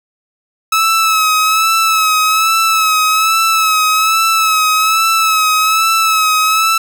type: tone with vibrato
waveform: sawtooth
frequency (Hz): 1295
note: E6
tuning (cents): -31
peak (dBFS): -6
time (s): 0.72-6.78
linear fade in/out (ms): 5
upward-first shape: sine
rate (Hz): 1.2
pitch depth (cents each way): 40
effects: none